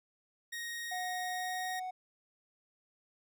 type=tone; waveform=sawtooth; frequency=1872 Hz; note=A#6; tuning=7 cents sharp; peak=-35 dBFS; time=0.52-1.8 s; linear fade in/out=10 ms
type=tone with pitch glide; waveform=triangle; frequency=730 to 740.6 Hz; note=F#5 to F#5; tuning=-24 to +1 cents; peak=-35 dBFS; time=0.91-1.91 s; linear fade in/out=10 ms; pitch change=+25 cents; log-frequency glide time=1.3-1.7 s
effects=none